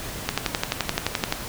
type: click train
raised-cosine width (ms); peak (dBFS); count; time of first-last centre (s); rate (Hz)
0.2; -4; 13; 0.29-1.324; 11.6
effects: pink hiss -34 dBFS RMS until 1.48 s